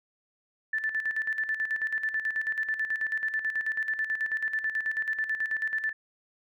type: tone with tremolo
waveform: sine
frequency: 1760 Hz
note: A6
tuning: in tune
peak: -25 dBFS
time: 0.73-5.93 s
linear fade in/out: 5 ms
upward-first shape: square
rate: 9.2 Hz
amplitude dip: 65%
effects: none